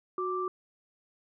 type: tone pair together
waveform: sine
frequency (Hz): 367.8 / 1174.7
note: F#4 / D6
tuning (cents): -10 / 0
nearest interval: octave + minor sixth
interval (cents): 2010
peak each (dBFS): -32 / -32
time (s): 0.18-0.48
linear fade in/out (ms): 2
effects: none